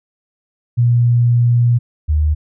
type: tone pair in turn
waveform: sine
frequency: 119.9 / 76.12 Hz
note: A#2 / D#2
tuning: +49 / -37 cents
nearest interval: minor sixth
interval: 786 cents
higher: first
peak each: -9 / -11 dBFS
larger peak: first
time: 0.77-1.79 / 2.08-2.35 s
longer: first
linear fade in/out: 20 ms
effects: none